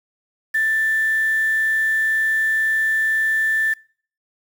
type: tone with quantisation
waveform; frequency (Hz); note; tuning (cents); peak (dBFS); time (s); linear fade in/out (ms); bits
sine; 1769; A6; +9; -16; 0.54-3.74; 10; 6
effects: noise-tail reverb RT60 0.5 s tail -25 dB re dry